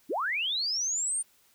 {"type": "linear sweep", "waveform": "sine", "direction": "up", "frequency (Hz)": [214.1, 9090], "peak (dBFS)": -27, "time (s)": [0.09, 1.23], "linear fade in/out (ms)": 20, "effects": ["white hiss -64 dBFS RMS until 1.54 s"]}